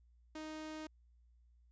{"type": "tone", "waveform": "sawtooth", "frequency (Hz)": 311.1, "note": "D#4", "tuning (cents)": 0, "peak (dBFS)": -40, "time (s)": [0.35, 0.87], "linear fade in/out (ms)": 5, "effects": ["added 59 Hz sine -64 dBFS peak until 1.71 s", "resampled to 16000 Hz"]}